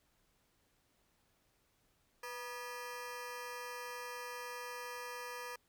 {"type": "ring-modulated tone", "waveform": "20% pulse", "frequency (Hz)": 729, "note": "F#5", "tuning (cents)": -26, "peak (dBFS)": -35, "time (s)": [2.23, 5.56], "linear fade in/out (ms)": 5, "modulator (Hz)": 235, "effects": ["pink hiss -75 dBFS RMS until 5.68 s"]}